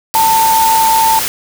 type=tone in noise; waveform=sine; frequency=895 Hz; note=A5; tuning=29 cents sharp; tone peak=-8 dBFS; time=0.15-1.19 s; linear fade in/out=0 ms; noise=white; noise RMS=-17 dBFS; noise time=0.14-1.28 s; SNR=+6 dB; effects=none